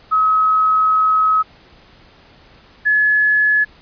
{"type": "tone pair in turn", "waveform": "sine", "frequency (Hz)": [1278, 1705.9], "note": ["D#6", "G#6"], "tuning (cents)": [46, 46], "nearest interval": "perfect fourth", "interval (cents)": 500, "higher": "second", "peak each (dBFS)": -11, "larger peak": "neither", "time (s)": [[0.11, 1.43], [2.85, 3.65]], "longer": "first", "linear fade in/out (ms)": 20, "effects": ["pink hiss -47 dBFS RMS until 3.81 s", "resampled to 11025 Hz"]}